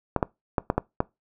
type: clicks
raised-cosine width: 1 ms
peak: -7 dBFS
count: 6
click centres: 0.163 / 0.228 / 0.582 / 0.701 / 0.78 / 1.004 s
effects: noise-tail reverb RT60 0.2 s tail -22 dB re dry